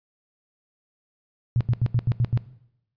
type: tone bursts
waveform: sine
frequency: 120 Hz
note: B2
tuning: 49 cents flat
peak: -17 dBFS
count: 7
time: 1.56-2.375 s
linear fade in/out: 0 ms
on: 47 ms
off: 81 ms
effects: noise-tail reverb RT60 0.8 s tail -18 dB re dry + resampled to 11025 Hz